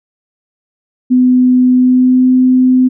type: tone with pitch glide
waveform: sine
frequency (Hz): 252.1 to 255.3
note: B3 to C4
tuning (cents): +36 to -42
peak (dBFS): -5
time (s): 1.1-2.89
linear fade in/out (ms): 20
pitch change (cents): +22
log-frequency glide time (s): 1.72-2.29
effects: none